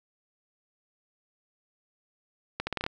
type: accelerating click train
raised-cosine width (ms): 0.3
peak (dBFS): -14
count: 7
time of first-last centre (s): 2.6-2.864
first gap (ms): 70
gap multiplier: 0.81
effects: none